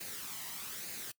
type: noise with flanger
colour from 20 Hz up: white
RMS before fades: -43 dBFS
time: 0-1.12 s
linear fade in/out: 10 ms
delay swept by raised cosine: 0.44 to 1.02 ms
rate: 1.1 Hz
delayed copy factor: +0.5
effects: noise-tail reverb RT60 0.1 s tail -22 dB re dry + high-pass 100 Hz 12 dB/octave